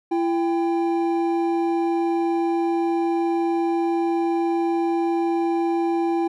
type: tone pair together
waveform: triangle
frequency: 337.3 / 794 Hz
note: E4 / G5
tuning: +40 / +22 cents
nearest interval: octave + minor third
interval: 1482 cents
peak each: -18 / -24 dBFS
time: 0.11-6.28 s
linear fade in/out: 10 ms
effects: none